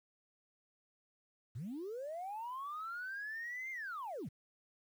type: linear two-way sweep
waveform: sine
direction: up then down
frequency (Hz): 98.1 to 2125 to 98.1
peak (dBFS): -39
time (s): 1.55-4.29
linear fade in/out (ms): 10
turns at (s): 3.71
effects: tanh soft clip ceiling -37 dBFS + 11-bit